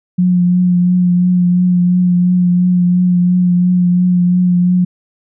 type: tone with vibrato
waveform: sine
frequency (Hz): 178.9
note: F3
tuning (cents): +42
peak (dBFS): -8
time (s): 0.18-4.85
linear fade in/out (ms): 10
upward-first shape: triangle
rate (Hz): 2.9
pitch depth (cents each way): 25
effects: none